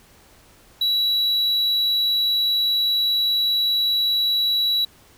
triangle tone, 3915 Hz, B7, 16 cents flat, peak -16 dBFS, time 0.81-4.85 s, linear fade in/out 5 ms, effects pink hiss -52 dBFS RMS until 5.17 s

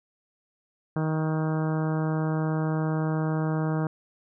harmonic tone with a mistuned harmonic, 157.2 Hz, D#3, 18 cents sharp, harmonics 1 / 2 / 3 / 4 / 5 / 6 / 7 / 8 / 9 / 10, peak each -25 / -31 / -35 / -37 / -39 / -41 / -42 / -43 / -44 / -45 dBFS, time 0.96-3.87 s, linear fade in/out 2 ms, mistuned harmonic 10, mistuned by +15 cents, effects none

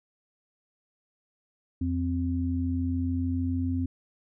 sine tone pair together, 86.86 / 260.3 Hz, F2 / C4, -9 / -9 cents, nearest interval octave + perfect fifth, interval 1900 cents, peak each -28 dBFS, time 1.81-3.86 s, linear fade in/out 5 ms, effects none

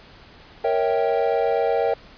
triangle chord, A# diminished seventh, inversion none, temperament equal with one note detuned, 466.2 / 554.4 / 650.2 / 784 Hz, A#4 / C#5 / E5 / G5, 0 / 0 / -24 / 0 cents, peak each -20 / -23 / -23 / -23 dBFS, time 0.64-1.94 s, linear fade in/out 5 ms, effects pink hiss -47 dBFS RMS until 2.17 s + resampled to 11025 Hz

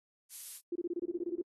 violet noise, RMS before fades -41 dBFS, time 0.29-0.61 s, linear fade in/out 50 ms
sine tone bursts, 347.3 Hz, F4, 10 cents flat, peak -32 dBFS, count 12, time 0.72-1.416 s, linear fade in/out 5 ms, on 36 ms, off 24 ms
effects AAC 32 kbps

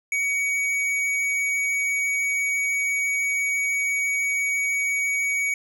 triangle tone with hard clipping, 2253 Hz, C#7, 28 cents sharp, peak -23 dBFS, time 0.12-5.54 s, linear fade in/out 2 ms, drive 13 dB, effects none

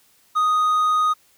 triangle tone, 1244.5 Hz, D#6, in tune, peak -14 dBFS, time 0.35-1.14 s, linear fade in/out 20 ms, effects white hiss -58 dBFS RMS until 1.37 s

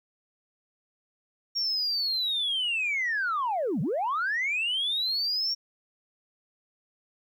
sine linear two-way sweep, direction down then up, 5588 to 130.81 to 5588 Hz, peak -24 dBFS, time 1.55-5.55 s, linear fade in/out 20 ms, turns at 3.81 s, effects tanh soft clip ceiling -22 dBFS + 11-bit

